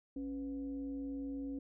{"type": "tone with frequency modulation", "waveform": "sine", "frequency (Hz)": 275.6, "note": "C#4", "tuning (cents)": -10, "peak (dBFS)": -38, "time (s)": [0.16, 1.59], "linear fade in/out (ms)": 5, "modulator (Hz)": 223, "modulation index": 0.43, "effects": []}